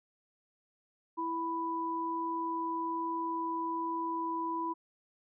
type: tone pair together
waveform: sine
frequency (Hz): 330.4 / 990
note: E4 / B5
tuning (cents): +4 / +4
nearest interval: octave + perfect fifth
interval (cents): 1900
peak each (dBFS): -37 / -33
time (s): 1.17-4.74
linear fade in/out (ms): 20
effects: none